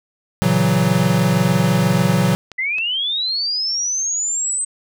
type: chord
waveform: square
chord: F# dominant seventh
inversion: first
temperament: equal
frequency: 116.54 / 138.59 / 164.81 / 185 Hz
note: A#2 / C#3 / E3 / F#3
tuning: 0 / 0 / 0 / 0 cents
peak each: -22 / -21 / -20 / -18 dBFS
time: 0.42-2.35 s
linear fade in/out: 0 ms
type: clicks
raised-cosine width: 0.2 ms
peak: -18 dBFS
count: 3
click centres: 2.227 / 2.517 / 2.784 s
type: linear sweep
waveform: sine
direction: up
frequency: 1975.5 to 8260 Hz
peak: -18 dBFS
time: 2.58-4.65 s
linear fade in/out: 10 ms
effects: none